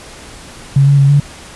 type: tone with pitch steps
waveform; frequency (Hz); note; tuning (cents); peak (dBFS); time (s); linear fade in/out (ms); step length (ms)
sine; 138.4 / 141.1 / 138.7 / 143.3; C#3 / C#3 / C#3 / D3; -2 / +31 / +1 / -42; -5; 0.76-1.2; 5; 110
effects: pink hiss -34 dBFS RMS until 1.55 s + resampled to 24000 Hz